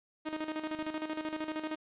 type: tone with tremolo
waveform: sawtooth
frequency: 311.1 Hz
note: D#4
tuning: in tune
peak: -29 dBFS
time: 0.25-1.76 s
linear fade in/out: 20 ms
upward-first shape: square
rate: 13 Hz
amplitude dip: 65%
effects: resampled to 8000 Hz + 10-bit